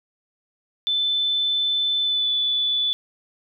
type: tone with pitch glide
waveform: sine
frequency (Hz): 3520 to 3472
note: A7 to A7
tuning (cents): 0 to -24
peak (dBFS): -19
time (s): 0.87-2.93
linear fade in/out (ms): 0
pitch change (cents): -24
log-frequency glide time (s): 2.01-2.31
effects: none